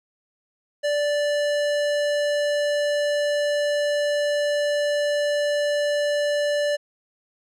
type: tone with hard clipping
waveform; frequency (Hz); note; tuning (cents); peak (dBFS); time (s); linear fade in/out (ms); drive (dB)
sine; 585; D5; -7; -22; 0.83-6.77; 20; 18
effects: none